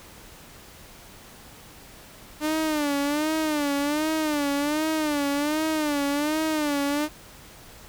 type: tone with vibrato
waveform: sawtooth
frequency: 298.7 Hz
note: D4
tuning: 29 cents sharp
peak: -19 dBFS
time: 2.4-7.09 s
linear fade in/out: 50 ms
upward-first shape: sine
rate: 1.3 Hz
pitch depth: 100 cents each way
effects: pink hiss -47 dBFS RMS until 7.88 s